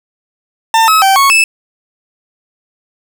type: tone with pitch steps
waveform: 40% pulse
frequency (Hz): 899 / 1285 / 775 / 1105 / 2623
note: A5 / E6 / G5 / C#6 / E7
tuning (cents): +37 / -45 / -20 / -6 / -9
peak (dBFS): -5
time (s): 0.74-1.44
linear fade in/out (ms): 2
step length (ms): 140
effects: none